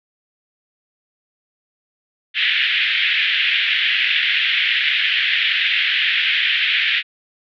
white band-pass noise, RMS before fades -18 dBFS, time 2.34-7.03 s, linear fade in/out 50 ms, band 1700 to 3400 Hz, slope 48 dB/octave, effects none

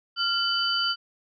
sine tone cluster, 1388 / 3016 / 4636 Hz, F6 / F#7 / D8, -11 / +32 / -23 cents, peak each -27 dBFS, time 0.16-0.96 s, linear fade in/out 50 ms, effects none

